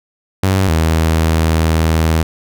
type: tone pair in turn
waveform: sawtooth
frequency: 95.4 / 80.45 Hz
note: G2 / E2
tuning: -47 / -42 cents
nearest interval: minor third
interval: 295 cents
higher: first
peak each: -7 dBFS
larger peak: neither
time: 0.43-0.68 / 0.68-2.23 s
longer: second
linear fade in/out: 5 ms
effects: none